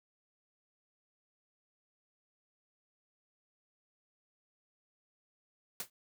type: noise with exponential decay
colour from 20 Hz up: white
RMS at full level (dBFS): -34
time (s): 5.8-5.9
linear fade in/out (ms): 2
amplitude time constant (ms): 20
effects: none